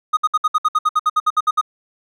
triangle tone bursts, 1244.5 Hz, D#6, in tune, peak -10 dBFS, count 15, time 0.13-1.613 s, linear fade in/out 10 ms, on 41 ms, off 62 ms, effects none

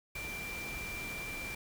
sine tone in noise, 2359 Hz, D7, 7 cents sharp, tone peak -40 dBFS, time 0.15-1.55 s, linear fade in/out 5 ms, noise pink, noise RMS -44 dBFS, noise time 0.15-1.55 s, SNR +1 dB, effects none

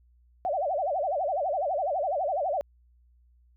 sine tone with vibrato, 659.3 Hz, E5, in tune, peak -25 dBFS, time 0.45-2.61 s, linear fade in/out 0 ms, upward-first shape sine, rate 12 Hz, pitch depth 280 cents each way, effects added 60 Hz sine -58 dBFS peak until 3.56 s

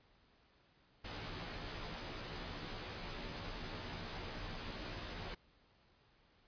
pink noise with comb filter, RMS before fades -45 dBFS, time 1.04-5.35 s, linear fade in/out 10 ms, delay 15 ms, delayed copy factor -0.95, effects pink hiss -70 dBFS RMS until 6.47 s + resampled to 11025 Hz

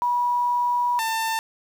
sine / sawtooth tone pair in turn, 971 / 894.9 Hz, B5 / A5, -30 / +29 cents, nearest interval minor second, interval 141 cents, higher first, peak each -19 dBFS, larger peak neither, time 0.02-0.99 / 0.99-1.39 s, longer first, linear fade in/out 0 ms, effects 8-bit

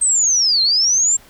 sine linear two-way sweep, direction down then up, 8372 to 4096 to 7500 Hz, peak -12 dBFS, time 0.01-1.17 s, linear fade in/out 10 ms, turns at 0.62 s, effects pink hiss -47 dBFS RMS until 1.29 s

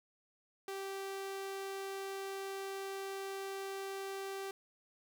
sawtooth tone, 389.8 Hz, G4, 10 cents flat, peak -36 dBFS, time 0.68-4.51 s, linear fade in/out 2 ms, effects none

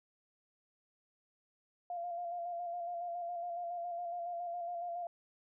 sine tone with vibrato, 695 Hz, F5, 9 cents flat, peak -37 dBFS, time 1.9-5.07 s, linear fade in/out 2 ms, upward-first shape square, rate 7.2 Hz, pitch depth 28 cents each way, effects none

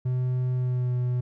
triangle tone with pitch glide, 126.6 to 124.14 Hz, B2 to B2, +43 to +9 cents, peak -21 dBFS, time 0.05-1.21 s, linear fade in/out 10 ms, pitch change -34 cents, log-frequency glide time 0.54-0.94 s, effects none

